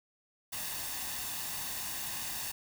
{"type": "noise with comb filter", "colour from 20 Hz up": "white", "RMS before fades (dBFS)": -38, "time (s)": [0.52, 2.52], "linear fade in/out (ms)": 10, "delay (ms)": 1.1, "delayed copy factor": 0.55, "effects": []}